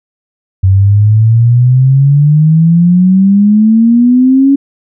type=exponential sweep; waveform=sine; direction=up; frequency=93.7 to 280 Hz; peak=-3 dBFS; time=0.63-4.56 s; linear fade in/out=10 ms; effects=none